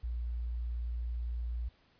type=tone; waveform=sine; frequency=59 Hz; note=A#1; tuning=22 cents sharp; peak=-33 dBFS; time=0.03-1.69 s; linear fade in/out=10 ms; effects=pink hiss -67 dBFS RMS until 1.99 s + resampled to 11025 Hz